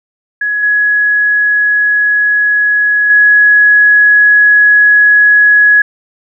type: tone with level steps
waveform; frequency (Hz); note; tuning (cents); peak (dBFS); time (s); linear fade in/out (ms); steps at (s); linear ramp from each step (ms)
sine; 1679; G#6; +18; -11 / -7 / -3; 0.41-5.82; 5; 0.63 / 3.1; 2
effects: none